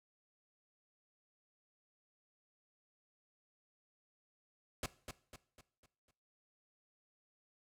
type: noise with echo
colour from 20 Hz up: pink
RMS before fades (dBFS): -38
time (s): 4.83-4.86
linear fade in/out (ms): 2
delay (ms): 250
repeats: 5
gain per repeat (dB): -7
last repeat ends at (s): 6.11
effects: noise-tail reverb RT60 0.5 s tail -18 dB re dry + low-pass 11000 Hz 12 dB/octave